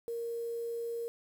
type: tone with quantisation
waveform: sine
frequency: 466.2 Hz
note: A#4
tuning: in tune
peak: -34 dBFS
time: 0.08-1.08 s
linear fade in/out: 0 ms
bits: 9
effects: none